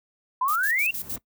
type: exponential sweep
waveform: sine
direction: up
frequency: 980 to 2794 Hz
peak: -21 dBFS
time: 0.41-0.91 s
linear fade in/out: 5 ms
type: noise with tremolo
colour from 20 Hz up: violet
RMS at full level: -31 dBFS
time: 0.48-1.16 s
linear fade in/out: 2 ms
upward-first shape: square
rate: 6.5 Hz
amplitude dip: 80%
type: noise with exponential growth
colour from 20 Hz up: brown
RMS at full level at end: -31 dBFS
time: 0.58-1.18 s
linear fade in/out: 2 ms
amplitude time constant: 130 ms
effects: noise-tail reverb RT60 0.1 s tail -20 dB re dry + high-pass 100 Hz 12 dB/octave